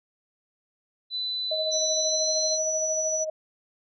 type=tone with pitch glide; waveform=sine; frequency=3998 to 4101 Hz; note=B7 to C8; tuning=+20 to -36 cents; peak=-27 dBFS; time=1.1-2.59 s; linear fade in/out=50 ms; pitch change=+44 cents; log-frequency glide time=1.93-2.33 s
type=tone with tremolo; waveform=sine; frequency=626 Hz; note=D#5; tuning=10 cents sharp; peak=-25 dBFS; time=1.51-3.3 s; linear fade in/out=5 ms; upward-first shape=sine; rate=13 Hz; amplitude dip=50%
type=tone; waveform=sine; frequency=5920 Hz; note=F#8; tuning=in tune; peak=-26 dBFS; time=1.71-3.25 s; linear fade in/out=20 ms
effects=none